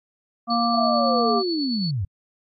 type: harmonic tone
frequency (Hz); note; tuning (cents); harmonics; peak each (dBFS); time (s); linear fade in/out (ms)
234.8; A#3; +13; 1 / 3 / 5; -23 / -23 / -23; 0.47-1.43; 50
type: tone with tremolo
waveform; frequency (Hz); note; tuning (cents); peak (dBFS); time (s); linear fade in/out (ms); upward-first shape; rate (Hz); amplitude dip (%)
sine; 4435; C#8; 0; -26; 0.5-1.91; 5; triangle; 9.1; 45
type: linear sweep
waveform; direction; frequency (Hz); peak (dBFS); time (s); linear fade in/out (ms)
sine; down; 698.5 to 83.2; -22; 0.74-2.05; 5
effects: AAC 48 kbps